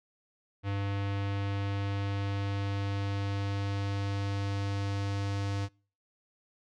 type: tone with low-pass filter sweep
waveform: square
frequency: 99.7 Hz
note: G2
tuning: 30 cents sharp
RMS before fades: -32 dBFS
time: 0.63-5.69 s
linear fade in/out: 50 ms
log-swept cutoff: 3000 to 5600 Hz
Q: 1.2
effects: noise-tail reverb RT60 0.4 s tail -26 dB re dry